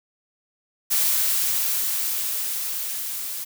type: noise with level ramp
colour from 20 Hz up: blue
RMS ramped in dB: -20 to -31 dBFS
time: 0.9-3.45 s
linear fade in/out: 20 ms
effects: none